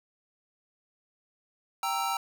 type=chord; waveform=square; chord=E diminished; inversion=first; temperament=equal with one note detuned; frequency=784 / 932.3 / 1323.9 Hz; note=G5 / Bb5 / E6; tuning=0 / 0 / +7 cents; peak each=-33 dBFS; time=1.83-2.17 s; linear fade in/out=2 ms; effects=none